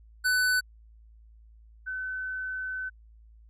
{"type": "tone pair in turn", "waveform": ["square", "sine"], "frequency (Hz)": [1500, 1517.4], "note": ["F#6", "F#6"], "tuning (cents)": [23, 43], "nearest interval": "unison", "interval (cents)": 20, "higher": "second", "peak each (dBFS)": [-23, -31], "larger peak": "first", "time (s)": [[0.24, 0.61], [1.86, 2.9]], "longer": "second", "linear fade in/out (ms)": 20, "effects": ["added 55 Hz sine -51 dBFS peak until 3.49 s", "resampled to 32000 Hz"]}